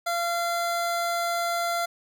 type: tone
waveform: 25% pulse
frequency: 687 Hz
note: F5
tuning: 29 cents flat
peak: -21 dBFS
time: 0.06-1.86 s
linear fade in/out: 10 ms
effects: none